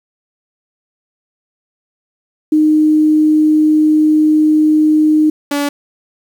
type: tone pair in turn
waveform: sine / sawtooth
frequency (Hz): 307.7 / 286.8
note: D#4 / D4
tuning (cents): -19 / -41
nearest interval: minor second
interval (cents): 122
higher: first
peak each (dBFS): -7 / -10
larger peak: first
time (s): 2.52-5.3 / 5.51-5.69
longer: first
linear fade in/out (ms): 5
effects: 7-bit